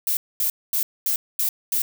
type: noise bursts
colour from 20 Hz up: violet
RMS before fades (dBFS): -22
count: 6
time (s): 0.07-1.82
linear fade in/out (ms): 2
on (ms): 100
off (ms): 230
effects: none